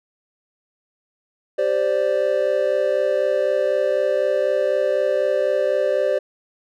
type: chord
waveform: triangle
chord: G suspended fourth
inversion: none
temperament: equal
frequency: 392 / 523.3 / 587.3 Hz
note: G4 / C5 / D5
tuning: 0 / 0 / 0 cents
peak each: -23 / -19 / -18 dBFS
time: 1.58-6.19 s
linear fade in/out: 10 ms
effects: none